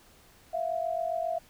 sine tone pair together, 659.3 / 706.7 Hz, E5 / F5, 0 / +20 cents, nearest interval minor second, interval 120 cents, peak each -30 / -32 dBFS, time 0.53-1.39 s, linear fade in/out 10 ms, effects pink hiss -58 dBFS RMS until 1.49 s

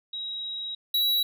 sine / square tone pair in turn, 3831 / 3902 Hz, A#7 / B7, +47 / -22 cents, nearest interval unison, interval 31 cents, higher second, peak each -31 / -22 dBFS, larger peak second, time 0.13-0.75 / 0.94-1.23 s, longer first, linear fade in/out 5 ms, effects none

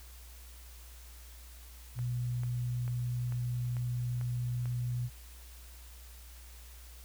sine tone, 122.3 Hz, B2, 16 cents flat, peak -31 dBFS, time 1.95-5.1 s, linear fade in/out 50 ms
click train, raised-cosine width 0.5 ms, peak -34 dBFS, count 7, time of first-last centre 1.99-4.657 s, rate 2.25 Hz
effects added 60 Hz sine -49 dBFS peak until 7.04 s + white hiss -56 dBFS RMS until 7.04 s

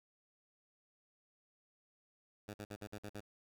10% pulse tone bursts, 104 Hz, G#2, 3 cents sharp, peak -36 dBFS, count 7, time 2.48-3.205 s, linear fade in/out 5 ms, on 59 ms, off 52 ms, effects none

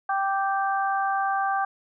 harmonic tone, 391.3 Hz, G4, 3 cents flat, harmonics 2 / 3 / 4, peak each -24 / -28 / -30 dBFS, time 0.09-1.65 s, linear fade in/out 5 ms, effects none

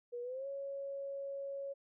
sine tone with pitch glide, 482.2 to 553.9 Hz, B4 to C#5, -41 to -1 cents, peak -39 dBFS, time 0.12-1.74 s, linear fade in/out 20 ms, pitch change +240 cents, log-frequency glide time 0.22-0.47 s, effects none

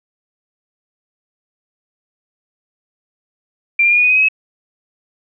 sine tone with pitch steps, 2371 / 2399 / 2426 / 2455 / 2483 / 2512 / 2541 / 2571 Hz, D7 / D7 / D#7 / D#7 / D#7 / D#7 / D#7 / E7, +16 / +36 / -44 / -24 / -4 / +16 / +36 / -44 cents, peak -9 dBFS, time 3.79-4.286 s, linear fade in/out 5 ms, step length 62 ms, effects none

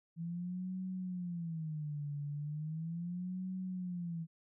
sine tone with vibrato, 164.2 Hz, E3, 6 cents flat, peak -37 dBFS, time 0.16-4.27 s, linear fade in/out 50 ms, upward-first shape sine, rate 0.37 Hz, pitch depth 220 cents each way, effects none

